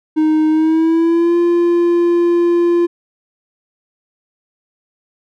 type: tone with pitch glide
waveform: triangle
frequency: 311.1 to 345.2 Hz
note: D#4 to F4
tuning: 0 to -20 cents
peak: -8 dBFS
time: 0.16-2.87 s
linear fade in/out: 20 ms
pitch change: +180 cents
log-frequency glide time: 0.49-1.37 s
effects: none